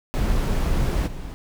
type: noise with level steps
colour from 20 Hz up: brown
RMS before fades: -21 / -33 dBFS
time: 0.14-1.34 s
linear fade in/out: 0 ms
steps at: 1.06 s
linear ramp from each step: 20 ms
effects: none